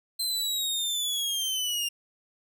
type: linear sweep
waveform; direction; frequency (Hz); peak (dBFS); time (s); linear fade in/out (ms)
sawtooth; down; 4122 to 2794; -24; 0.19-1.89; 10
effects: none